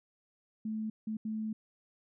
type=tone bursts at uneven times; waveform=sine; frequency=217.8 Hz; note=A3; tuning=17 cents flat; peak=-33 dBFS; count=3; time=0.65-0.9 / 1.07-1.17 / 1.25-1.53 s; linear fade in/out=5 ms; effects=none